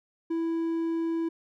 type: tone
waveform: triangle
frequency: 330 Hz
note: E4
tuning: 2 cents sharp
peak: -24 dBFS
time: 0.3-1.29 s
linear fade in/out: 10 ms
effects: none